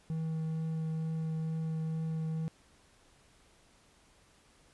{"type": "tone with vibrato", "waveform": "triangle", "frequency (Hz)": 160, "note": "D#3", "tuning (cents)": 49, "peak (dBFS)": -30, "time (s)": [0.1, 2.48], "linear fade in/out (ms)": 0, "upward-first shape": "triangle", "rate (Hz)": 2.2, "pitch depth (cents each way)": 9, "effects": ["pink hiss -64 dBFS RMS until 4.73 s", "resampled to 24000 Hz"]}